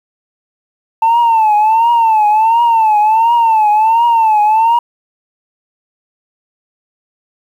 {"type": "tone with vibrato", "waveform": "sine", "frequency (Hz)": 890, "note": "A5", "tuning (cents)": 20, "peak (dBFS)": -5, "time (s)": [1.02, 4.79], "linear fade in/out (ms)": 5, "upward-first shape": "triangle", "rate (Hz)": 1.4, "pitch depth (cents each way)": 120, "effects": ["tanh soft clip ceiling -5 dBFS", "7-bit"]}